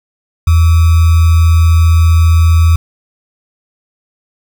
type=tone with sample-and-hold; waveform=sine; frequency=82.41 Hz; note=E2; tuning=in tune; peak=-4 dBFS; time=0.47-2.76 s; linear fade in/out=5 ms; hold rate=1225 Hz; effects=none